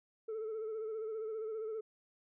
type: tone with vibrato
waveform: sine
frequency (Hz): 438.5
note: A4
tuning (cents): -6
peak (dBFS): -35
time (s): 0.28-1.81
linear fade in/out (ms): 10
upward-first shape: sine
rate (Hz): 15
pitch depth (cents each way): 47
effects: tanh soft clip ceiling -36 dBFS